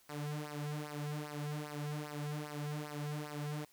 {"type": "tone with flanger", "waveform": "sawtooth", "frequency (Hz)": 148.6, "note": "D3", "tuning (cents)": 21, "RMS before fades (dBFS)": -41, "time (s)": [0.09, 3.65], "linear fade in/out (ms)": 5, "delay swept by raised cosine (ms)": [0.28, 3.38], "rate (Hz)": 2.5, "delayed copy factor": -0.85, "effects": ["white hiss -67 dBFS RMS until 3.72 s"]}